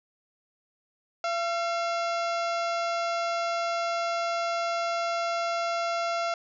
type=harmonic tone with a mistuned harmonic; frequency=680 Hz; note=F5; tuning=46 cents flat; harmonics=1 / 2 / 3 / 4 / 5 / 6 / 7 / 8 / 9 / 10; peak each=-28 / -31 / -39 / -41 / -45 / -45 / -44 / -47 / -50 / -51 dBFS; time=1.24-6.34 s; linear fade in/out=2 ms; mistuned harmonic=3; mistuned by=+84 cents; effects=none